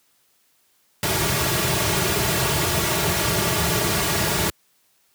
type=noise with comb filter; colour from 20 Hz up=pink; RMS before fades=-21 dBFS; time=1.03-4.5 s; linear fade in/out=2 ms; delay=3.9 ms; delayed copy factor=-0.75; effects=white hiss -63 dBFS RMS until 5.14 s + high-pass 80 Hz 12 dB/octave